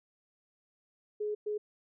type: tone bursts at uneven times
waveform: sine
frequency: 420.4 Hz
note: G#4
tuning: 21 cents sharp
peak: -31 dBFS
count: 2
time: 1.2-1.35 / 1.46-1.58 s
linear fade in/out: 10 ms
effects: none